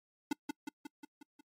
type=tone with echo; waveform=square; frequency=293.7 Hz; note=D4; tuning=in tune; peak=-30 dBFS; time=0.31-0.33 s; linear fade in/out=5 ms; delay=180 ms; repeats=6; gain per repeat=-4 dB; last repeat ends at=1.41 s; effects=noise-tail reverb RT60 0.1 s tail -26 dB re dry + MP3 64 kbps